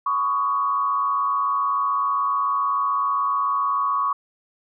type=tone with frequency modulation; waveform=sine; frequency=1121 Hz; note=C#6; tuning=19 cents sharp; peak=-19 dBFS; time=0.06-4.13 s; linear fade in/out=5 ms; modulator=107 Hz; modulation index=0.73; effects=none